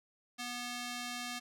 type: tone with band-pass filter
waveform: square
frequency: 243.8 Hz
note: B3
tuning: 22 cents flat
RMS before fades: -41 dBFS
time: 0.38-1.4 s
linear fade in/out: 20 ms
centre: 4400 Hz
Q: 0.55
effects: none